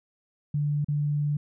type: tone with dropouts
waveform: sine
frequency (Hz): 146.83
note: D3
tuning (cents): 0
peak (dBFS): -23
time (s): 0.54-1.37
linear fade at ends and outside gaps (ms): 5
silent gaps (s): 0.846-0.884
effects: none